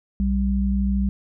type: tone pair together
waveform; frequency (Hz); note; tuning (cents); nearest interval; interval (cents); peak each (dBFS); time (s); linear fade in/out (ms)
sine; 61.32 / 196.7; B1 / G3; -12 / +6; octave + minor sixth; 2018; -21; 0.2-1.09; 0
effects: none